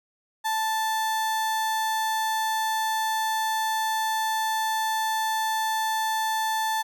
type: tone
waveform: 35% pulse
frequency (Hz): 880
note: A5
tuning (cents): 0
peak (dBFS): -22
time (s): 0.44-6.83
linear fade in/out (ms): 20
effects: none